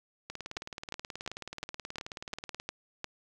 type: two click trains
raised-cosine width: 0.2 ms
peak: -18 / -22 dBFS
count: 8 / 44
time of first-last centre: 0.57-3.043 / 0.3-2.599 s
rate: 2.83 / 18.7 Hz
effects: none